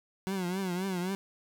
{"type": "tone with vibrato", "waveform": "30% pulse", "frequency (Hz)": 185, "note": "F#3", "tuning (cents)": 0, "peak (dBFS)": -28, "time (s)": [0.27, 1.15], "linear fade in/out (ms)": 0, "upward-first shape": "triangle", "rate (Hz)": 3.8, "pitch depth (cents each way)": 120, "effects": []}